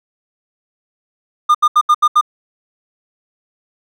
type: tone bursts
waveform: triangle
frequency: 1211 Hz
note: D#6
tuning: 47 cents flat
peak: -5 dBFS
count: 6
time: 1.49-2.212 s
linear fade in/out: 10 ms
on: 57 ms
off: 76 ms
effects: none